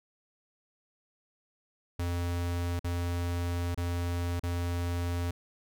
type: tone with dropouts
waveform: square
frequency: 87 Hz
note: F2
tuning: 6 cents flat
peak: -30 dBFS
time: 1.99-5.31 s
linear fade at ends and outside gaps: 5 ms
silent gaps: 2.794-2.843 / 3.747-3.775 / 4.397-4.434 s
effects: none